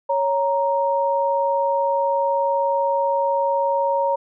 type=tone pair together; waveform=sine; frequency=554.8 / 934 Hz; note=C#5 / A#5; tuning=+1 / +3 cents; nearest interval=major sixth; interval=902 cents; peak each=-20 dBFS; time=0.09-4.16 s; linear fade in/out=10 ms; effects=none